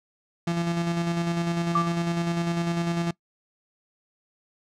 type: tone with tremolo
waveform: 35% pulse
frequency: 170 Hz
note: F3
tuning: 46 cents flat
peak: -21 dBFS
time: 0.47-3.11 s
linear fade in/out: 5 ms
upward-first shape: square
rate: 10 Hz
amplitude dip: 35%
type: tone with exponential decay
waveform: sine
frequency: 1174.7 Hz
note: D6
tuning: in tune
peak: -17 dBFS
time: 1.75-2.03 s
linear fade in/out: 5 ms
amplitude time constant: 59 ms
effects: noise-tail reverb RT60 0.1 s tail -22 dB re dry + low-pass 7000 Hz 12 dB/octave